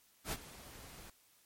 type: noise with ADSR envelope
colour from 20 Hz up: pink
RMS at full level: -37 dBFS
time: 0.24-1.1 s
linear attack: 80 ms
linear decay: 45 ms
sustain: -16 dB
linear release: 3 ms
effects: white hiss -68 dBFS RMS until 1.45 s + MP3 64 kbps